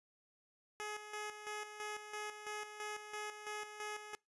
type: tone with tremolo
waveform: 10% pulse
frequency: 421.8 Hz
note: G#4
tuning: 27 cents sharp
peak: -33 dBFS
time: 0.8-4.15 s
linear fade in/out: 0 ms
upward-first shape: square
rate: 3 Hz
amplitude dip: 60%
effects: noise-tail reverb RT60 0.2 s tail -24 dB re dry + resampled to 24000 Hz